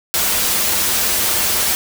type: noise with comb filter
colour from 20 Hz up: white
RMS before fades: -17 dBFS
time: 0.14-1.75 s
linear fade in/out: 0 ms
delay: 7.2 ms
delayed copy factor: -0.55
effects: none